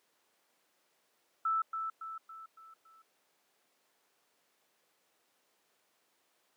sine tone with echo, 1318.5 Hz, E6, in tune, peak -28 dBFS, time 1.45-1.62 s, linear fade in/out 5 ms, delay 280 ms, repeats 5, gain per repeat -6 dB, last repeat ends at 3.02 s, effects pink hiss -73 dBFS RMS until 6.56 s + high-pass 400 Hz 12 dB/octave

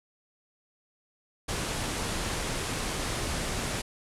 pink low-pass noise, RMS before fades -32 dBFS, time 1.48-3.82 s, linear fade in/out 10 ms, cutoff 11000 Hz, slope 48 dB/octave, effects none

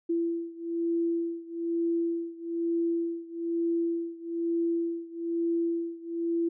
sine beating tone pair, 336 / 337.1 Hz, E4 / E4, +33 / +39 cents, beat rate 1.1 Hz, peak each -29 / -31 dBFS, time 0.09-6.49 s, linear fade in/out 10 ms, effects none

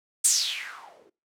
violet noise with low-pass filter sweep, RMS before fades -28 dBFS, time 0.24-1.1 s, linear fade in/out 10 ms, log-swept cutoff 8800 to 330 Hz, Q 5.1, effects noise-tail reverb RT60 0.3 s tail -22 dB re dry

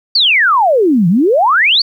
sine exponential two-way sweep, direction down then up, 4700 to 161.4 to 4700 Hz, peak -7 dBFS, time 0.15-1.82 s, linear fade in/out 5 ms, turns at 1.08 s, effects 8-bit

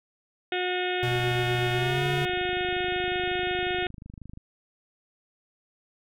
harmonic tone, 362.7 Hz, F#4, 34 cents flat, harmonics 1 / 2 / 4 / 5 / 6 / 7 / 8 / 9 / 10, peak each -29 / -32 / -35 / -36 / -37 / -37 / -38 / -39 / -39 dBFS, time 0.52-3.87 s, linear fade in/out 2 ms
square tone with pitch glide, 123.6 to 140.35 Hz, B2 to C#3, +2 to +22 cents, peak -28 dBFS, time 1.03-2.25 s, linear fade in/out 0 ms, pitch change +220 cents, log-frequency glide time 1.74-2.05 s
click train, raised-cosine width 5 ms, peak -30 dBFS, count 85, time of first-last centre 1.08-4.374 s, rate 25.5 Hz
effects none

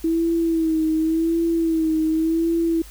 sine tone with vibrato, 324.7 Hz, E4, 26 cents flat, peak -17 dBFS, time 0.04-2.82 s, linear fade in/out 5 ms, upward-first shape sine, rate 0.89 Hz, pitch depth 50 cents each way, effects added 50 Hz sine -40 dBFS peak until 2.9 s + white hiss -46 dBFS RMS until 2.9 s

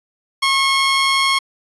15% pulse tone with amplitude modulation, 1086 Hz, C#6, 36 cents flat, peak -6 dBFS, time 0.42-1.39 s, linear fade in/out 10 ms, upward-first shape sine, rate 151 Hz, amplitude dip 25%, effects resampled to 22050 Hz

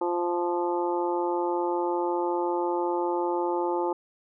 harmonic tone, 174.61 Hz, F3, in tune, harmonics 2 / 3 / 4 / 5 / 6 / 7, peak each -27 / -32 / -40 / -29 / -39 / -40 dBFS, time 0.01-3.93 s, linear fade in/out 5 ms, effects none

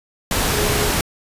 sine tone in noise, 417.8 Hz, G#4, 10 cents sharp, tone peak -24 dBFS, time 0.53-0.89 s, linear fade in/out 2 ms, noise pink, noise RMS -19 dBFS, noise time 0.31-1.01 s, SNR -8 dB, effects resampled to 32000 Hz

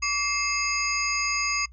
sine tone cluster, 1145 / 2113 / 2612 / 4927 / 6570 Hz, D6 / C7 / E7 / D#8 / G#8, -44 / +16 / -17 / -18 / -20 cents, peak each -30 dBFS, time 0.02-1.66 s, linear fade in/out 10 ms, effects noise-tail reverb RT60 0.1 s tail -22 dB re dry + added 60 Hz sine -45 dBFS peak until 1.72 s

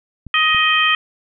clicks, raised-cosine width 5 ms, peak -21 dBFS, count 2, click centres 0.267 / 0.547 s
harmonic tone, 627 Hz, D#5, 13 cents sharp, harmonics 2 / 3 / 4 / 5, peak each -18 / -18 / -18 / -18 dBFS, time 0.34-0.95 s, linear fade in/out 2 ms
effects none

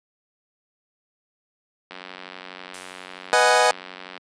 click train, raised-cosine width 0.3 ms, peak -20 dBFS, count 210, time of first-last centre 1.91-4.177 s, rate 92.2 Hz
blue noise with exponential decay, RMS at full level -37 dBFS, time 2.74-3.53 s, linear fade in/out 2 ms, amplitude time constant 170 ms
25% pulse chord, G# minor seventh, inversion first, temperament equal, 493.9 / 622.3 / 740 / 830.6 Hz, B4 / D#5 / F#5 / G#5, 0 / 0 / 0 / 0 cents, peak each -17 dBFS, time 3.33-3.71 s, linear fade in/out 0 ms
effects high-pass 200 Hz 12 dB/octave + resampled to 22050 Hz

